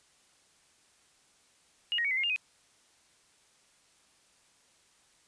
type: tone with pitch steps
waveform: sine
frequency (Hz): 2864 / 1881 / 2241 / 2044 / 2136 / 2812 / 2510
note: F7 / A#6 / C#7 / C7 / C7 / F7 / D#7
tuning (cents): +43 / +15 / +18 / -41 / +35 / +11 / +15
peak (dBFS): -27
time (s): 1.92-2.361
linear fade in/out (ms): 0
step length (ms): 63
effects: white hiss -65 dBFS RMS until 5.27 s + resampled to 22050 Hz